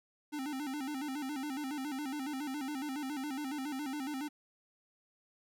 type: tone with vibrato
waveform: square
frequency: 280.6 Hz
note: C#4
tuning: 21 cents sharp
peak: -37 dBFS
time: 0.32-4.29 s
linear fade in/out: 20 ms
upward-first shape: square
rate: 7.2 Hz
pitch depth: 110 cents each way
effects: none